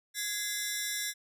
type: ring-modulated tone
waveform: 10% pulse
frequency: 1864.7 Hz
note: A#6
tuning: in tune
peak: -20 dBFS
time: 0.14-1.14 s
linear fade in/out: 50 ms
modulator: 197 Hz
effects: none